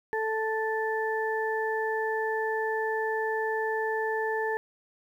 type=harmonic tone; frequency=440 Hz; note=A4; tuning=in tune; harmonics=1 / 2 / 4; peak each=-29 / -32 / -32 dBFS; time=0.13-4.57 s; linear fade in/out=0 ms; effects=10-bit